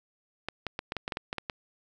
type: clicks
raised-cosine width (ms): 0.3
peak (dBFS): -16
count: 11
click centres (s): 0.486 / 0.667 / 0.791 / 0.921 / 0.967 / 1.079 / 1.122 / 1.171 / 1.329 / 1.383 / 1.498
effects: none